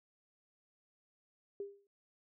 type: tone with exponential decay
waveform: sine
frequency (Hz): 401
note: G4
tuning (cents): +39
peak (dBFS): -36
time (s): 1.6-1.87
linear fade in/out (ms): 2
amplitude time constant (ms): 58
effects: none